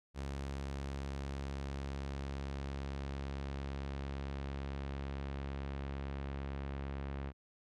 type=tone with low-pass filter sweep; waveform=sawtooth; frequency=68.9 Hz; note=C#2; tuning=10 cents flat; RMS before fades=-41 dBFS; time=0.14-7.33 s; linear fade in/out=50 ms; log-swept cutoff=7900 to 2500 Hz; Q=0.83; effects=none